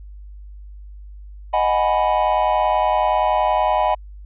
triangle chord, G# minor seventh, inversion second, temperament equal, 622.3 / 740 / 830.6 / 987.8 Hz, D#5 / F#5 / G#5 / B5, 0 / 0 / 0 / 0 cents, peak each -19 dBFS, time 1.53-3.95 s, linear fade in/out 10 ms, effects added 50 Hz sine -35 dBFS peak until 4.25 s + resampled to 8000 Hz

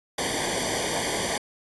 pink noise with comb filter, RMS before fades -27 dBFS, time 0.18-1.38 s, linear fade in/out 5 ms, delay 0.75 ms, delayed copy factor -1, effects resampled to 24000 Hz

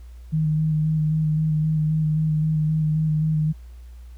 sine tone with vibrato, 155.56 Hz, D#3, in tune, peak -18 dBFS, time 0.32-3.53 s, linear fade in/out 20 ms, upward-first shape square, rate 3.8 Hz, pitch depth 17 cents each way, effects added 60 Hz sine -38 dBFS peak until 4.17 s + pink hiss -60 dBFS RMS until 4.17 s

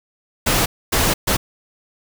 pink noise bursts at uneven times, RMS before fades -17 dBFS, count 3, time 0.46-0.66 / 0.92-1.14 / 1.27-1.37 s, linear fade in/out 10 ms, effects none

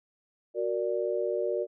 sine chord, Gb augmented, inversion none, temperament equal, 370 / 466.2 / 587.3 Hz, Gb4 / Bb4 / D5, 0 / 0 / 0 cents, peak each -31 dBFS, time 0.54-1.67 s, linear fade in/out 50 ms, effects none

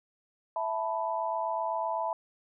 sine chord, E suspended fourth, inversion none, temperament equal, 659.3 / 880 / 987.8 Hz, E5 / A5 / B5, 0 / 0 / 0 cents, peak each -33 dBFS, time 0.56-2.13 s, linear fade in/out 2 ms, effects none

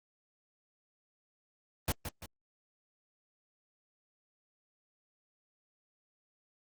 pink noise with echo, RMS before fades -30 dBFS, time 1.88-1.92 s, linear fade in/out 2 ms, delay 170 ms, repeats 2, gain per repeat -8 dB, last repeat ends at 2.26 s, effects Opus 24 kbps

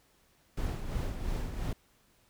brown noise with tremolo, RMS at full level -32 dBFS, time 0.57-1.73 s, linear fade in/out 5 ms, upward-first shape sine, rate 2.9 Hz, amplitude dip 50%, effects pink hiss -67 dBFS RMS until 2.29 s

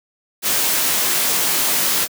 white noise with comb filter, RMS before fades -18 dBFS, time 0.42-2.08 s, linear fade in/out 50 ms, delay 18 ms, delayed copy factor -0.55, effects high-pass 150 Hz 12 dB/octave

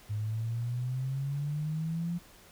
sine exponential sweep, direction up, 103.83 to 174.6 Hz, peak -30 dBFS, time 0.09-2.19 s, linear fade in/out 20 ms, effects pink hiss -56 dBFS RMS until 2.51 s

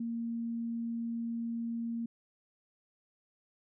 sine tone, 231.8 Hz, A#3, 10 cents flat, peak -33 dBFS, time 0-2.06 s, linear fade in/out 5 ms, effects none

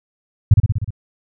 sine tone with echo, 103.83 Hz, G#2, in tune, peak -3 dBFS, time 0.51-0.54 s, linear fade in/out 5 ms, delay 61 ms, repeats 6, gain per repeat -3 dB, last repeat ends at 0.906 s, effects none

